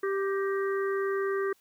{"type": "harmonic tone with a mistuned harmonic", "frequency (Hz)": 392, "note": "G4", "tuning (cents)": 0, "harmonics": [1, 3, 4, 5], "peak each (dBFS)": [-27, -36, -39, -40], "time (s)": [0.03, 1.53], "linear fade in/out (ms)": 5, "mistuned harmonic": 5, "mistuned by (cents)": -63, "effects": ["white hiss -66 dBFS RMS until 1.6 s"]}